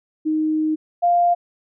sine tone pair in turn, 311.1 / 698.4 Hz, D#4 / F5, 0 / 0 cents, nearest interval octave + major second, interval 1400 cents, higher second, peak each -17 / -13 dBFS, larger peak second, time 0.25-0.76 / 1.02-1.35 s, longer first, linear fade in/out 20 ms, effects none

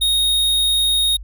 square tone, 3729 Hz, A#7, in tune, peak -15 dBFS, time 0.01-1.17 s, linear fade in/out 10 ms, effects added 50 Hz sine -31 dBFS peak until 1.23 s

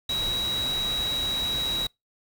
sine tone in noise, 3858 Hz, B7, 41 cents flat, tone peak -25 dBFS, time 0.09-1.87 s, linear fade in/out 5 ms, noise pink, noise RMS -35 dBFS, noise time 0.09-1.87 s, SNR +7 dB, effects noise-tail reverb RT60 0.2 s tail -26 dB re dry

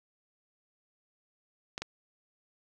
clicks, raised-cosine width 0.2 ms, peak -18 dBFS, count 2, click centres 1.779 / 1.82 s, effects none

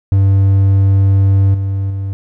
triangle tone with level steps, 97.6 Hz, G2, 7 cents flat, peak -5 / -12 / -15 dBFS, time 0.12-2.13 s, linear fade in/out 0 ms, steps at 1.54 / 1.9 s, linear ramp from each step 5 ms, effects none

